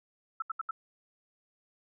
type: tone bursts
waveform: sine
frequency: 1318.5 Hz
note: E6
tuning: in tune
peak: -30 dBFS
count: 4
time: 0.4-0.71 s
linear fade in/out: 5 ms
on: 22 ms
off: 74 ms
effects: none